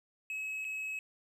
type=tone with dropouts; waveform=triangle; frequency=2568 Hz; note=E7; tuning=46 cents flat; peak=-34 dBFS; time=0.3-0.99 s; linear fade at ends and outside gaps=1 ms; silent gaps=0.645-0.649 s; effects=none